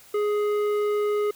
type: tone with tanh clipping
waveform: sine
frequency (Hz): 416.8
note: G#4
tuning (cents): +6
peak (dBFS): -23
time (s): 0.14-1.31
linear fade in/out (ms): 5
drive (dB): 11
effects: white hiss -51 dBFS RMS until 1.35 s